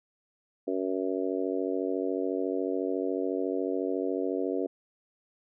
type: harmonic tone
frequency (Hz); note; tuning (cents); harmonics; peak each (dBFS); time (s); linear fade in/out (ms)
94; F#2; +28; 3 / 4 / 5 / 6 / 7; -32 / -32 / -33 / -38 / -38; 0.67-4.67; 10
effects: none